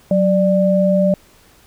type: tone pair together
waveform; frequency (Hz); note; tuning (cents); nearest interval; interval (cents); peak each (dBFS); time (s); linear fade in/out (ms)
sine; 186.47 / 592; F#3 / D5; +14 / +14; octave + minor sixth; 2000; -14; 0.11-1.14; 2
effects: pink hiss -50 dBFS RMS until 1.66 s